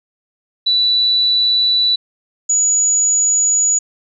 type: tone pair in turn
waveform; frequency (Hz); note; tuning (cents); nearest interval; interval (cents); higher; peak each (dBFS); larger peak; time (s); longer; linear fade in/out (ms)
sine; 3959 / 6856; B7 / A8; +3 / -46; minor seventh; 951; second; -11; neither; 0.66-1.96 / 2.49-3.79; neither; 10
effects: none